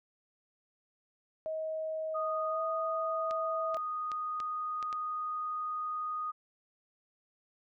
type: tone with pitch glide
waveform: sine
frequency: 633 to 647.4 Hz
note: D#5 to E5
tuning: +30 to -31 cents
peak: -33 dBFS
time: 1.46-3.77 s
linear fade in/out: 0 ms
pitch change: +39 cents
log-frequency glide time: 2.49-2.61 s
type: tone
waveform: sine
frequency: 1239 Hz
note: D#6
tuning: 8 cents flat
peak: -33 dBFS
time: 2.14-6.32 s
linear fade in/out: 20 ms
type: clicks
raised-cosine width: 0.2 ms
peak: -27 dBFS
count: 6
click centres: 3.31 / 3.745 / 4.117 / 4.402 / 4.827 / 4.928 s
effects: none